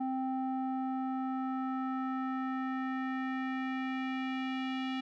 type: tone with low-pass filter sweep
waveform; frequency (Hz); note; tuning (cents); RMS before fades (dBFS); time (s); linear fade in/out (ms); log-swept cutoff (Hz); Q
square; 261.6; C4; 0; -35; 0-5.01; 10; 780 to 3000; 2.4
effects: none

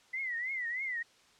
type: tone with vibrato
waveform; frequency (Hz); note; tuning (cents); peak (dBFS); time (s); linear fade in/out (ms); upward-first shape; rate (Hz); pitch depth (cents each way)
sine; 1998; B6; +20; -33; 0.13-1.03; 10; triangle; 3.2; 160
effects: white hiss -63 dBFS RMS until 1.39 s + low-pass 6000 Hz 12 dB/octave

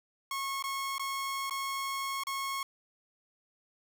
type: tone with dropouts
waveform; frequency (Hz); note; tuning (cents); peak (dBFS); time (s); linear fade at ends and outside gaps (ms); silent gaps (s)
sawtooth; 1092; C#6; -26; -29; 0.31-2.63; 2; 0.625-0.639 / 0.982-0.995 / 1.497-1.508 / 2.236-2.269
effects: none

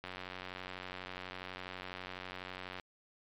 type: click train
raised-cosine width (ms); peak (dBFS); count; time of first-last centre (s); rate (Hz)
0.3; -26; 255; 0.04-2.798; 92.1
effects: low-pass 5000 Hz 12 dB/octave + MP3 96 kbps

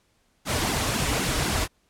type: noise with flanger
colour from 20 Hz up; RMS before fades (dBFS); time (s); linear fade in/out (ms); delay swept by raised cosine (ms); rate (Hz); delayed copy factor
pink; -25; 0.45-1.68; 50; 1.6 to 5.9; 3.9; -0.95
effects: pink hiss -67 dBFS RMS until 1.89 s + low-pass 11000 Hz 12 dB/octave

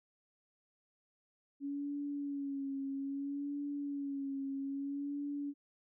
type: tone with vibrato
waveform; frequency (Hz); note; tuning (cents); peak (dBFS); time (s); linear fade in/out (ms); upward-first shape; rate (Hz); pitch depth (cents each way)
sine; 280; C#4; +18; -36; 1.6-5.54; 50; sine; 0.61; 43
effects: none

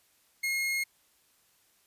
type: tone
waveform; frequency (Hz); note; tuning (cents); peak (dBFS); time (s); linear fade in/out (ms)
40% pulse; 2150; C7; +47; -27; 0.43-0.84; 10
effects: white hiss -67 dBFS RMS until 1.86 s + resampled to 32000 Hz

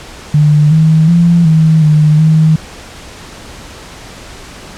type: tone with pitch steps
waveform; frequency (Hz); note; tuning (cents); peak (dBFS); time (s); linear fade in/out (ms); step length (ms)
sine; 149.5 / 158.4 / 170.6 / 158.9 / 152.4 / 157.6; D3 / D#3 / F3 / D#3 / D#3 / D#3; +31 / +31 / -40 / +37 / -36 / +23; -4; 0.34-2.56; 5; 370
effects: pink hiss -31 dBFS RMS until 4.77 s + low-pass 8000 Hz 12 dB/octave

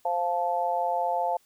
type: chord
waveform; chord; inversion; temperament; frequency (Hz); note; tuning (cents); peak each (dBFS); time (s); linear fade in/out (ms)
sine; F major; second; just; 523.8 / 698.5 / 873.1; C5 / F5 / A5; +2 / 0 / -14; -31 / -27 / -28; 0.05-1.37; 5
effects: white hiss -64 dBFS RMS until 1.45 s

